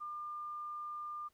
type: tone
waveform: sine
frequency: 1200 Hz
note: D6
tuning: 37 cents sharp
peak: -40 dBFS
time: 0-1.29 s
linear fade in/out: 20 ms
effects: pink hiss -75 dBFS RMS until 1.33 s